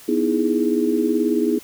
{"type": "chord", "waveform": "sine", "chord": "E major seventh", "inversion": "second", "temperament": "equal", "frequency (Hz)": [246.9, 311.1, 329.6, 415.3], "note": ["B3", "D#4", "E4", "G#4"], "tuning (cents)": [0, 0, 0, 0], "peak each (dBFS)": -22, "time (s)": [0.08, 1.59], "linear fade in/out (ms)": 10, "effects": ["white hiss -44 dBFS RMS until 1.63 s"]}